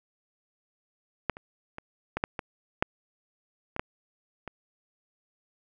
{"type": "clicks", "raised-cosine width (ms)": 0.5, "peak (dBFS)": [-10, -27, -23, -14, -10, -17, -7, -20, -12, -22], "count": 10, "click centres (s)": [1.297, 1.369, 1.784, 2.17, 2.239, 2.392, 2.825, 3.764, 3.795, 4.477], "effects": []}